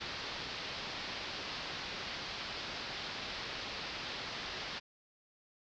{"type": "low-pass noise", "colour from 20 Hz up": "white", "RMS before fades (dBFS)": -42, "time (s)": [0, 4.8], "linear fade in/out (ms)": 20, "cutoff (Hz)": 5000, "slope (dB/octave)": 48, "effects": []}